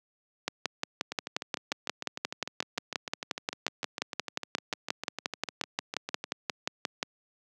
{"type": "two click trains", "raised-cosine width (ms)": 0.2, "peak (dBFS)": [-17, -11], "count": [35, 38], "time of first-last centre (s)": [[1.12, 6.24], [0.48, 7.029]], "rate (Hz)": [6.64, 5.65], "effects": ["high-pass 200 Hz 12 dB/octave"]}